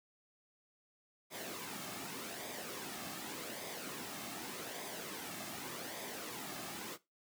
pink noise with flanger, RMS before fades -44 dBFS, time 1.3-6.98 s, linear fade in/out 50 ms, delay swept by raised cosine 0.7 to 2.1 ms, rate 0.85 Hz, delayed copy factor -0.5, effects noise-tail reverb RT60 0.2 s tail -17 dB re dry + high-pass 200 Hz 12 dB/octave

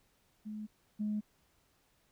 sine tone pair in turn, 213.2 / 210.8 Hz, G#3 / G#3, +46 / +26 cents, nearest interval unison, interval 20 cents, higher first, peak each -39 / -31 dBFS, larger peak second, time 0.45-0.67 / 0.99-1.21 s, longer neither, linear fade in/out 20 ms, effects tanh soft clip ceiling -27 dBFS + pink hiss -72 dBFS RMS until 2.11 s

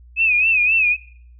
sine tone with vibrato, 2554 Hz, D#7, 45 cents sharp, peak -13 dBFS, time 0.16-0.97 s, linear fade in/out 50 ms, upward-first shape sine, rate 3.8 Hz, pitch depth 96 cents each way, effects noise-tail reverb RT60 0.6 s tail -22 dB re dry + added 60 Hz sine -42 dBFS peak until 1.39 s

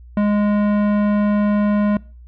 sine tone with tanh clipping, 207 Hz, G#3, 5 cents flat, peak -16 dBFS, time 0.17-1.97 s, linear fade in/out 2 ms, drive 16 dB, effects noise-tail reverb RT60 0.4 s tail -23 dB re dry + added 60 Hz sine -38 dBFS peak until 2.27 s

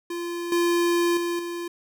square tone with level steps, 344.9 Hz, F4, 22 cents flat, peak -29 / -20 / -25 / -30 dBFS, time 0.1-1.68 s, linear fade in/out 5 ms, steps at 0.52 / 1.17 / 1.39 s, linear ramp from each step 2 ms, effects none

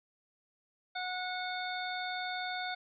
harmonic tone with a mistuned harmonic, 732 Hz, F#5, 19 cents flat, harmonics 1 / 2 / 3 / 5 / 6, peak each -38 / -40 / -43 / -43 / -47 dBFS, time 0.95-2.75 s, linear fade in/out 10 ms, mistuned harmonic 5, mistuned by -23 cents, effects none

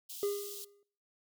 white high-pass noise, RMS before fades -45 dBFS, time 0.09-0.65 s, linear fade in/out 10 ms, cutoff 3000 Hz, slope 48 dB/octave
triangle tone with exponential decay, 405.8 Hz, G#4, 40 cents flat, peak -26 dBFS, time 0.23-0.83 s, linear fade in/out 1 ms, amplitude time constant 130 ms
effects noise-tail reverb RT60 0.5 s tail -23 dB re dry

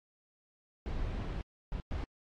brown noise bursts at uneven times, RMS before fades -36 dBFS, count 3, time 0.86-1.41 / 1.72-1.8 / 1.91-2.04 s, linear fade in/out 0 ms, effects low-pass 4000 Hz 12 dB/octave + AAC 48 kbps

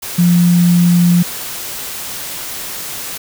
sine tone in noise, 174.61 Hz, F3, in tune, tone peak -7 dBFS, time 0.18-1.23 s, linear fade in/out 10 ms, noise white, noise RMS -25 dBFS, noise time 0.02-3.18 s, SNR +15 dB, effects none

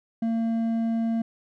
sine tone with hard clipping, 227.6 Hz, A#3, 41 cents flat, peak -24 dBFS, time 0.22-1.22 s, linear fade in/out 5 ms, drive 5 dB, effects none

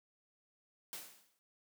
white noise with exponential decay, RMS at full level -43 dBFS, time 0.93-1.39 s, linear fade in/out 0 ms, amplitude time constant 100 ms, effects high-pass 150 Hz 12 dB/octave

